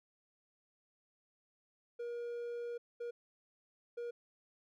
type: tone bursts at uneven times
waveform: triangle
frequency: 475.5 Hz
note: A#4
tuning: 34 cents sharp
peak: -37 dBFS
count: 3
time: 1.99-2.78 / 3-3.11 / 3.97-4.11 s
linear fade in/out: 10 ms
effects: none